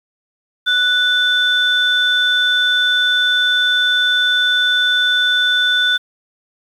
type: tone pair together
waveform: sine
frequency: 1480 / 3520 Hz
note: F#6 / A7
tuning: 0 / 0 cents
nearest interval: octave + minor third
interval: 1500 cents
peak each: -14 dBFS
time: 0.66-5.98 s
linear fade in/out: 20 ms
effects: tanh soft clip ceiling -5 dBFS + 7-bit